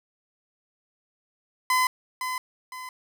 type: tone with echo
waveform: 30% pulse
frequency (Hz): 1017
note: C6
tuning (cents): -50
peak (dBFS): -17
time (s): 1.7-1.87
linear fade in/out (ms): 2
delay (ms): 510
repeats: 2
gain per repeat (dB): -8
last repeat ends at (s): 2.89
effects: none